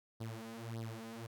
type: tone with flanger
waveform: sawtooth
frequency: 113.7 Hz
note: A#2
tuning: 43 cents flat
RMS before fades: -45 dBFS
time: 0.2-1.27 s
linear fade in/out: 10 ms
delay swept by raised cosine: 0.2 to 4.9 ms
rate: 1.7 Hz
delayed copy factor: +0.95
effects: none

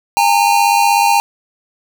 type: tone pair together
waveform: square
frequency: 814.7 / 911 Hz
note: G#5 / A#5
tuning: -33 / -40 cents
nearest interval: major second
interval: 193 cents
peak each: -13 dBFS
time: 0.17-1.2 s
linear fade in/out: 0 ms
effects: none

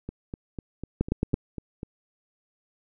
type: two click trains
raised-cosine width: 3 ms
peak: -10 / -21 dBFS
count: 4 / 8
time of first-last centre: 1.01-1.341 / 0.09-1.831 s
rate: 9.06 / 4.02 Hz
effects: none

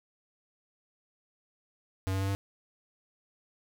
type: tone with pitch steps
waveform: square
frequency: 95 / 96.16 / 97.33 / 98.52 Hz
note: F#2 / G2 / G2 / G2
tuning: +46 / -33 / -12 / +9 cents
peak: -29 dBFS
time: 2.07-2.35 s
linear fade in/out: 0 ms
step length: 70 ms
effects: none

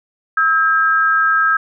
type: tone pair together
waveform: sine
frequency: 1297 / 1607 Hz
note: E6 / G6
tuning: -28 / +43 cents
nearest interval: major third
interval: 371 cents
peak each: -14 dBFS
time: 0.37-1.57 s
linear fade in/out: 5 ms
effects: none

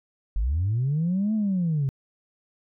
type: linear two-way sweep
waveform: sine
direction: up then down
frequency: 43.7 to 221.2 to 130.6 Hz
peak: -20 dBFS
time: 0.36-1.89 s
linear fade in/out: 0 ms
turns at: 1.34 s
effects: tanh soft clip ceiling -18 dBFS

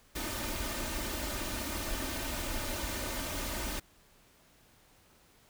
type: noise with comb filter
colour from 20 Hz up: pink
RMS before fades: -36 dBFS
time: 0.15-3.8 s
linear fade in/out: 10 ms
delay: 3.3 ms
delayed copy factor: +0.65
effects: pink hiss -63 dBFS RMS until 5.49 s

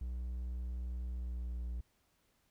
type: tone with pitch glide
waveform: triangle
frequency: 61.3 to 59.87 Hz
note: B1 to A#1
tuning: -12 to +47 cents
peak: -35 dBFS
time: 0.01-1.81 s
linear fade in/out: 5 ms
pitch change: -41 cents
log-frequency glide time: 1.09-1.65 s
effects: pink hiss -75 dBFS RMS until 2.5 s

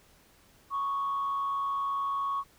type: tone with frequency modulation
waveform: sine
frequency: 1108.7 Hz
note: C#6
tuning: in tune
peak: -27 dBFS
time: 0.7-2.44 s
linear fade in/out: 50 ms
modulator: 132 Hz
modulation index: 0.28
effects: tanh soft clip ceiling -24 dBFS + pink hiss -61 dBFS RMS until 2.58 s

